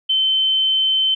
sine tone, 3080 Hz, G7, 31 cents flat, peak -14 dBFS, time 0.09-1.15 s, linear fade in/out 10 ms, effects none

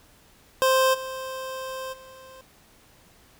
25% pulse tone with level steps, 523.3 Hz, C5, in tune, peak -14 / -28 / -41 dBFS, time 0.62-2.41 s, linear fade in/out 0 ms, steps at 0.93 / 1.92 s, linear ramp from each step 20 ms, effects pink hiss -56 dBFS RMS until 3.39 s

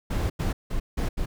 brown noise bursts at uneven times, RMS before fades -26 dBFS, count 5, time 0.1-0.3 / 0.39-0.53 / 0.7-0.8 / 0.97-1.09 / 1.17-1.26 s, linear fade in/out 10 ms, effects none

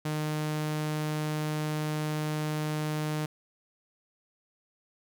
sawtooth tone, 152.9 Hz, D#3, 30 cents flat, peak -25 dBFS, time 0.05-3.26 s, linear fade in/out 5 ms, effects none

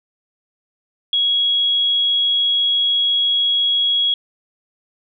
sine tone, 3322 Hz, G#7, in tune, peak -14 dBFS, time 1.13-4.14 s, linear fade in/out 2 ms, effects none

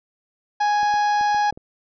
harmonic tone, 830.6 Hz, G#5, in tune, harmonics 1 / 2 / 3 / 4 / 5 / 6 / 7, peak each -17 / -27 / -39 / -40 / -39 / -39 / -43 dBFS, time 0.6-1.51 s, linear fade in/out 10 ms
clicks, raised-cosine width 2 ms, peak -27 dBFS, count 6, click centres 0.831 / 0.94 / 1.211 / 1.346 / 1.526 / 1.575 s
effects none

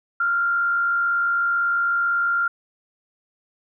sine tone with frequency modulation, 1392 Hz, F6, 6 cents flat, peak -18 dBFS, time 0.2-2.48 s, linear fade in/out 5 ms, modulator 58 Hz, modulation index 0.4, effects none

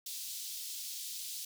pink high-pass noise, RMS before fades -42 dBFS, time 0.06-1.45 s, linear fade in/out 5 ms, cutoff 3700 Hz, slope 24 dB/octave, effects none

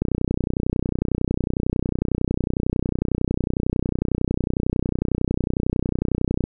click train, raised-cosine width 3 ms, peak -8 dBFS, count 200, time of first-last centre 0.02-6.439 s, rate 31 Hz, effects none

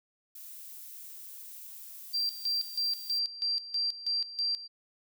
violet noise, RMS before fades -46 dBFS, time 0.35-3.19 s, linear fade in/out 5 ms
sine tone with tremolo, 4717 Hz, D8, 7 cents sharp, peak -27 dBFS, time 2.13-4.68 s, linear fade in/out 20 ms, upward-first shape square, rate 3.1 Hz, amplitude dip 80%
effects none

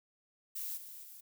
violet noise with level steps, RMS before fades -40 / -49 / -52 dBFS, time 0.55-1.21 s, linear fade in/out 10 ms, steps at 0.76 / 1.02 s, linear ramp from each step 20 ms, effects none

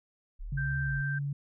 sine linear two-way sweep, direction up then down, 30.87 to 77.78 to 42.32 Hz, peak -36 dBFS, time 0.39-1.02 s, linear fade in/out 20 ms, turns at 0.79 s
sine tone with pitch glide, 138.59 to 141.67 Hz, C#3 to C#3, 0 to +38 cents, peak -30 dBFS, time 0.52-1.33 s, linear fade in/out 5 ms, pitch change +38 cents, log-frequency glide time 0.96-1.2 s
sine tone, 1568 Hz, G6, in tune, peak -33 dBFS, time 0.57-1.19 s, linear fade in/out 10 ms
effects none

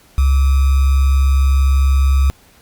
sine tone with sample-and-hold, 67.8 Hz, C#2, 38 cents flat, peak -9 dBFS, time 0.18-2.3 s, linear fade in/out 0 ms, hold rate 1225 Hz, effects pink hiss -49 dBFS RMS until 2.61 s + Opus 48 kbps

